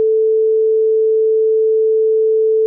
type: tone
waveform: sine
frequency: 439.8 Hz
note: A4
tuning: 1 cent flat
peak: -10 dBFS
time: 0-2.66 s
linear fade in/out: 0 ms
effects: none